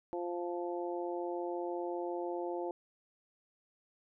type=harmonic tone; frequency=174.61 Hz; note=F3; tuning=in tune; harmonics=2 / 3 / 4 / 5; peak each=-37 / -41 / -43 / -44 dBFS; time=0.13-2.71 s; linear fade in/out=0 ms; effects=none